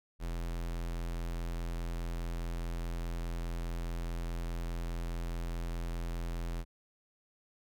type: tone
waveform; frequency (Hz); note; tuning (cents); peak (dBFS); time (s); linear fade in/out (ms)
square; 42.41; E1; +50; -35; 0.19-6.65; 50
effects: none